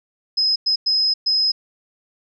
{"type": "tone bursts at uneven times", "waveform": "sine", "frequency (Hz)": 5090, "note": "D#8", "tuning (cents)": 39, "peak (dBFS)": -15, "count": 4, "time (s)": [[0.37, 0.56], [0.66, 0.76], [0.86, 1.14], [1.26, 1.52]], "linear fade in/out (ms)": 10, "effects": []}